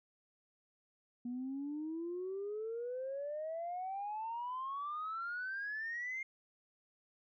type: exponential sweep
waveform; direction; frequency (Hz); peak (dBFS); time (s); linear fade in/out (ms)
sine; up; 239.5 to 2129; -37; 1.25-6.23; 5
effects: tanh soft clip ceiling -34 dBFS